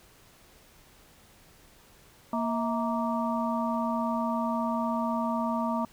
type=harmonic tone with a mistuned harmonic; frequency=233 Hz; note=A#3; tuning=1 cent flat; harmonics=1 / 3 / 4 / 5; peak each=-29 / -33 / -32 / -35 dBFS; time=2.33-5.85 s; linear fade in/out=2 ms; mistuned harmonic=3; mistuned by=-130 cents; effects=pink hiss -57 dBFS RMS until 5.92 s